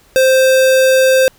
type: tone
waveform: square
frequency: 523.3 Hz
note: C5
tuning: in tune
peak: -8 dBFS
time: 0.16-1.28 s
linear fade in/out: 0 ms
effects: pink hiss -49 dBFS RMS until 1.38 s